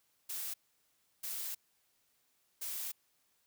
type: noise bursts at uneven times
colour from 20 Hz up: blue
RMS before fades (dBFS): -40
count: 3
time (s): 0.29-0.54 / 1.23-1.55 / 2.61-2.92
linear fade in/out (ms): 10
effects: white hiss -75 dBFS RMS until 3.46 s